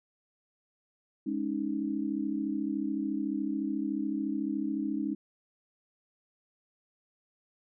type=chord; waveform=sine; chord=Ab suspended fourth; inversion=none; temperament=equal; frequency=207.7 / 277.2 / 311.1 Hz; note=Ab3 / Db4 / Eb4; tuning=0 / 0 / 0 cents; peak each=-35 / -33 / -33 dBFS; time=1.26-5.15 s; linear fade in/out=10 ms; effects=none